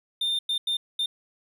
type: tone bursts at uneven times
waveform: triangle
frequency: 3611 Hz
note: A7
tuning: 44 cents sharp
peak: -22 dBFS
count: 4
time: 0.21-0.39 / 0.49-0.58 / 0.67-0.77 / 0.99-1.06 s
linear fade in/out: 5 ms
effects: none